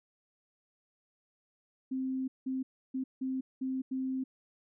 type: tone bursts at uneven times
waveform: sine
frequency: 261.8 Hz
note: C4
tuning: 1 cent sharp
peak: -31 dBFS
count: 6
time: 1.91-2.28 / 2.46-2.63 / 2.94-3.04 / 3.21-3.41 / 3.61-3.82 / 3.91-4.24 s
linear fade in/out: 10 ms
effects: none